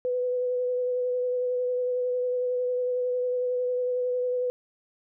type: tone with vibrato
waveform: sine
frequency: 498 Hz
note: B4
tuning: 14 cents sharp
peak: -24 dBFS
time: 0.05-4.5 s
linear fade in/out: 0 ms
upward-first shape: sine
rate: 11 Hz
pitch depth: 16 cents each way
effects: none